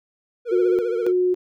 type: tone with vibrato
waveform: triangle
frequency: 466.2 Hz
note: A#4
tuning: in tune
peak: -20 dBFS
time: 0.45-1.13 s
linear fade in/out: 50 ms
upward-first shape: triangle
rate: 15 Hz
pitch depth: 100 cents each way
type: tone with tremolo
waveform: sine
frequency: 363.2 Hz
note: F#4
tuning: 32 cents flat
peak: -16 dBFS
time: 0.51-1.35 s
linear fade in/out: 20 ms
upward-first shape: square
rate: 1.8 Hz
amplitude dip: 65%
effects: none